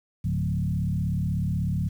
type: tone with frequency modulation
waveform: sine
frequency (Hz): 130.81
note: C3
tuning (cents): 0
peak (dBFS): -23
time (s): 0.24-1.89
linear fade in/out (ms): 10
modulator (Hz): 36.3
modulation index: 1.6
effects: 9-bit